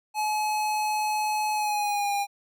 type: tone with pitch glide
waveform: square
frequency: 852 to 807.4 Hz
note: G#5 to G#5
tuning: +44 to -49 cents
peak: -25 dBFS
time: 0.14-2.27 s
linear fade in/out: 50 ms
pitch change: -93 cents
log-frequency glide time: 1.53-2.13 s
effects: none